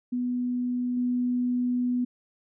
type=tone with level steps; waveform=sine; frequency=246.9 Hz; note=B3; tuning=in tune; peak=-25 / -23 dBFS; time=0.12-2.05 s; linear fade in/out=10 ms; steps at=0.97 s; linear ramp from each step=2 ms; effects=none